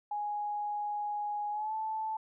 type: tone with pitch glide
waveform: sine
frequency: 830.6 to 875.4 Hz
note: G#5 to A5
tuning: 0 to -9 cents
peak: -32 dBFS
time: 0.11-2.17 s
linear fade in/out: 5 ms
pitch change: +91 cents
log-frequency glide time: 1.51-1.74 s
effects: none